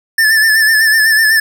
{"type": "tone with vibrato", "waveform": "square", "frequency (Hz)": 1760, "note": "A6", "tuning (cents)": 0, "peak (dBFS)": -8, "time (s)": [0.18, 1.4], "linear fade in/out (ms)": 5, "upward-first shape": "sine", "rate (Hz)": 8, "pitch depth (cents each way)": 48, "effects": []}